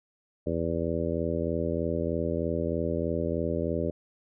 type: harmonic tone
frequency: 83.2 Hz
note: E2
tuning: 17 cents sharp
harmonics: 1 / 2 / 3 / 4 / 5 / 6 / 7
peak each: -34 / -34 / -34 / -34 / -34 / -34 / -34 dBFS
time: 0.46-3.91 s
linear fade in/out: 10 ms
effects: none